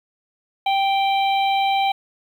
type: harmonic tone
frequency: 784 Hz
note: G5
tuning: in tune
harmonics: 1 / 3 / 4 / 5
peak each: -17 / -27 / -29 / -31 dBFS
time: 0.66-1.92 s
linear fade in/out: 5 ms
effects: 8-bit